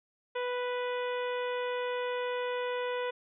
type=harmonic tone; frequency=493.9 Hz; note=B4; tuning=in tune; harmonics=1 / 2 / 3 / 4 / 5 / 6 / 7; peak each=-32 / -38 / -42 / -44 / -46 / -48 / -49 dBFS; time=0.35-3.11 s; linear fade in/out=10 ms; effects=none